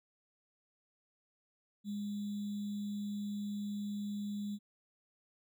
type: tone with sample-and-hold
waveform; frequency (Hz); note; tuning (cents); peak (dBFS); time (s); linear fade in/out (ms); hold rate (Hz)
sine; 205.2; G#3; -21; -36; 1.84-4.59; 50; 3675
effects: none